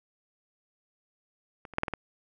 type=clicks; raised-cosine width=0.5 ms; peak=-28 / -29 / -10 / -11 / -17 / -16 dBFS; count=6; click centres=1.652 / 1.737 / 1.784 / 1.834 / 1.882 / 1.937 s; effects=none